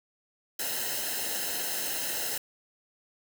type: noise with comb filter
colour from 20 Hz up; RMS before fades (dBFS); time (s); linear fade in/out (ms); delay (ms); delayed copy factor
white; -32; 0.59-2.38; 5; 0.86; -0.75
effects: none